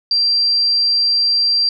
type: tone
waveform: sine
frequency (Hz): 4720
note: D8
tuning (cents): +8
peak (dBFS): -12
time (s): 0.11-1.69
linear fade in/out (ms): 2
effects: none